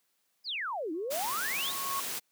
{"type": "exponential two-way sweep", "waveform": "sine", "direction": "down then up", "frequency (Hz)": [5230, 302.4, 4202], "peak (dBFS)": -32, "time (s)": [0.44, 1.74], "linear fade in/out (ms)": 50, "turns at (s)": 0.92}
{"type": "tone with exponential growth", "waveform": "sine", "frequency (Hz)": 1099, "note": "C#6", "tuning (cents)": -15, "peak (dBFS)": -30, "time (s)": [0.94, 2], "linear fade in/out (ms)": 2, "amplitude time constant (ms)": 230}
{"type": "noise", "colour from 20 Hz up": "white", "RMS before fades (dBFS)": -36, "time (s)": [1.1, 2.2], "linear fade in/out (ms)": 20}
{"effects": ["white hiss -75 dBFS RMS until 2.31 s", "high-pass 150 Hz 12 dB/octave"]}